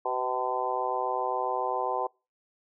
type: harmonic tone with a mistuned harmonic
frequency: 127.4 Hz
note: C3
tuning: 46 cents flat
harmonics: 3 / 4 / 5 / 6 / 7 / 8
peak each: -36 / -34 / -36 / -32 / -33 / -33 dBFS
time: 0.05-2.07 s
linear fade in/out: 5 ms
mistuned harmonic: 4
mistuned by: -25 cents
effects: noise-tail reverb RT60 0.3 s tail -26 dB re dry